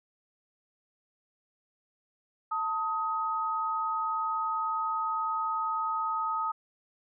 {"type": "tone pair together", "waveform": "sine", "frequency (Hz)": [890.9, 1261], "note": ["A5", "D#6"], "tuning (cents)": [21, 23], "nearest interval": "tritone", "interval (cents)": 602, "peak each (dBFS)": [-33, -29], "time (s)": [2.51, 6.52], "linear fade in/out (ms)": 10, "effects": []}